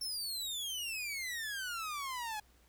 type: exponential sweep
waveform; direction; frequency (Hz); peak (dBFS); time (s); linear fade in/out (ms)
sawtooth; down; 5430 to 830.6; -34; 0.01-2.4; 5
effects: added 60 Hz sine -65 dBFS peak until 2.68 s + pink hiss -68 dBFS RMS until 2.68 s